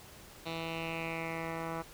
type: tone with low-pass filter sweep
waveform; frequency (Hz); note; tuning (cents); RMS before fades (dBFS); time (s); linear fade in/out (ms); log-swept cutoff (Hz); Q
10% pulse; 164.3; E3; -5; -38; 0.45-1.83; 20; 3600 to 1500; 3.9
effects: pink hiss -53 dBFS RMS until 1.93 s